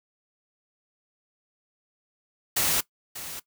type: noise with echo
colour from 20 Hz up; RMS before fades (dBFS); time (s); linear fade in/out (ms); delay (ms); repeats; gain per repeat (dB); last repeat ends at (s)
white; -24; 2.56-2.81; 10; 590; 1; -13; 3.4
effects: noise-tail reverb RT60 0.1 s tail -19 dB re dry